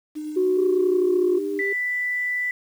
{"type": "tone with tremolo", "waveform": "sine", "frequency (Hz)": 304.5, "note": "D#4", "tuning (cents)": -37, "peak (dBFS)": -27, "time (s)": [0.15, 1.62], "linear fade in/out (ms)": 20, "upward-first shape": "sine", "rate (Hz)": 9.4, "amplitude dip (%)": 25}
{"type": "tone with pitch glide", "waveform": "sine", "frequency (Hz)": [370, 360.3], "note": ["F#4", "F#4"], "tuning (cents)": [0, -46], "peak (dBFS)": -17, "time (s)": [0.36, 1.39], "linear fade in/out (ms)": 10, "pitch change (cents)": -46, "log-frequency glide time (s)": [0.6, 1.26]}
{"type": "tone with vibrato", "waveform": "sine", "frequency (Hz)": 397.4, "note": "G4", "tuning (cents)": 24, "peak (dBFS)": -25, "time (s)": [0.57, 1.73], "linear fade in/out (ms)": 5, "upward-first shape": "sine", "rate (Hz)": 4.5, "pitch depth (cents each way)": 10}
{"type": "tone", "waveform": "sine", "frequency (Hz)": 1982, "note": "B6", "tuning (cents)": 6, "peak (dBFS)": -22, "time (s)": [1.59, 2.51], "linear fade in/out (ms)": 2}
{"effects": ["tanh soft clip ceiling -10 dBFS", "8-bit"]}